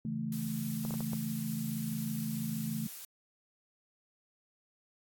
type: chord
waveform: sine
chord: A major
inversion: first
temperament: equal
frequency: 138.59 / 164.81 / 220 Hz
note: C#3 / E3 / A3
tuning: 0 / 0 / 0 cents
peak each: -40 / -39 / -35 dBFS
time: 0.05-2.87 s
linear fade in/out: 2 ms
type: noise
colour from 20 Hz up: blue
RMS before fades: -45 dBFS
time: 0.32-3.05 s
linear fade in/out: 2 ms
type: clicks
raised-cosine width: 1 ms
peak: -30 dBFS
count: 5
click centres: 0.851 / 0.908 / 0.94 / 1.006 / 1.133 s
effects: AAC 64 kbps